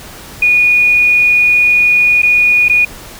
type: tone with dropouts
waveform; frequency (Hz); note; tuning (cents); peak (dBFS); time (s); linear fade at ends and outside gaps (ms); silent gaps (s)
sine; 2455; D#7; -24; -6; 0.42-2.85; 5; 2.22-2.23 / 2.684-2.696
effects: pink hiss -32 dBFS RMS until 3.19 s

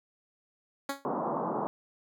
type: tone with exponential decay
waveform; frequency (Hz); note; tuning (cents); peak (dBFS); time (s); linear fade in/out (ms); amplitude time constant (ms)
10% pulse; 277.2; C#4; 0; -20; 0.89-1.05; 5; 34
type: band-pass noise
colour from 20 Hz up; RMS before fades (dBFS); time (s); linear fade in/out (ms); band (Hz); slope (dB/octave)
white; -32; 1.05-1.67; 0; 150 to 1100; 48
effects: none

